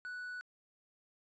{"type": "tone", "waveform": "triangle", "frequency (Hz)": 1480, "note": "F#6", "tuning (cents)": 0, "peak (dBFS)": -39, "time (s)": [0.05, 0.41], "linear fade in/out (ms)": 0, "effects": ["resampled to 16000 Hz"]}